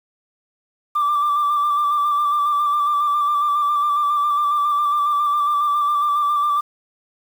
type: tone with vibrato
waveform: sine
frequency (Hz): 1174.7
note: D6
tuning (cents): 0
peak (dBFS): -14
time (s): 0.95-6.61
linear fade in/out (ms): 10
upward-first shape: square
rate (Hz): 7.3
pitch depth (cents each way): 25
effects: tanh soft clip ceiling -13 dBFS + 7-bit